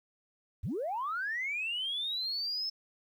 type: linear sweep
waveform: sine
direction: up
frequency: 56.5 to 5290 Hz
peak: -31 dBFS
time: 0.63-2.7 s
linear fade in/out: 10 ms
effects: tanh soft clip ceiling -27 dBFS + 11-bit